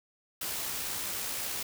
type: noise with amplitude modulation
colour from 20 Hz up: white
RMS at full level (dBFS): -34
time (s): 0.41-1.63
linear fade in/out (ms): 5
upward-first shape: sine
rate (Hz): 63.7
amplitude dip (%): 25
effects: none